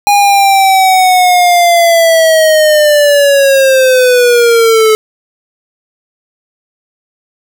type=linear sweep; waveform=square; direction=down; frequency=820 to 431.5 Hz; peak=-5 dBFS; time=0.07-4.95 s; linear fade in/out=0 ms; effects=7-bit